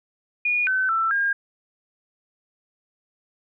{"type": "tone with pitch steps", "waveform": "sine", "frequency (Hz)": [2445, 1524, 1333, 1615], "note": ["D#7", "G6", "E6", "G#6"], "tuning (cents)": [-31, -49, 19, -49], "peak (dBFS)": -19, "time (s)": [0.45, 1.33], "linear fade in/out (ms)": 5, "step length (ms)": 220, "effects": []}